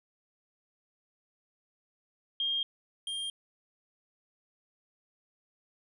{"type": "tone pair in turn", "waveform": ["sine", "square"], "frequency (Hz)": [3220, 3205], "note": ["G7", "G7"], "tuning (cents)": [46, 38], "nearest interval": "unison", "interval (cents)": 8, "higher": "first", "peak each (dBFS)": [-28, -34], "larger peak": "first", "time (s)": [[2.4, 2.63], [3.07, 3.3]], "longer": "neither", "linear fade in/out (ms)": 2, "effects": ["resampled to 24000 Hz"]}